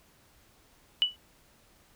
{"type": "tone with exponential decay", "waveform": "sine", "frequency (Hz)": 2960, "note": "F#7", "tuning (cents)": 0, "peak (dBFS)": -17, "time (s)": [1.02, 1.16], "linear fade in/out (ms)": 0, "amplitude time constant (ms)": 30, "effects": ["pink hiss -62 dBFS RMS until 1.95 s"]}